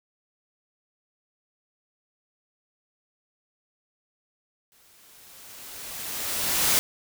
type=noise with exponential growth; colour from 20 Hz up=white; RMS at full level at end=-20 dBFS; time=4.72-6.79 s; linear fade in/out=0 ms; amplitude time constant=450 ms; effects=none